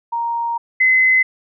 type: tone pair in turn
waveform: sine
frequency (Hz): 934 / 2041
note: A#5 / C7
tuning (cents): +3 / -44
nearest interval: octave + major second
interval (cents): 1353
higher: second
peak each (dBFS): -18 / -10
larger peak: second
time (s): 0.12-0.58 / 0.8-1.23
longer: first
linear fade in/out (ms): 10
effects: none